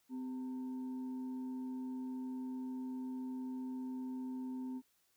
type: tone with frequency modulation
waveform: sine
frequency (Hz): 256.6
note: C4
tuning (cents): -34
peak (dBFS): -39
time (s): 0.09-4.82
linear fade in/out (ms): 50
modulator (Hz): 651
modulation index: 0.24
effects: white hiss -75 dBFS RMS until 5.16 s